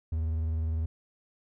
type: tone with vibrato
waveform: triangle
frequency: 80.1 Hz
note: E2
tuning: 49 cents flat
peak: -25 dBFS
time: 0.12-0.86 s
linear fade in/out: 5 ms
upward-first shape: sine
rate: 20 Hz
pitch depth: 69 cents each way
effects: none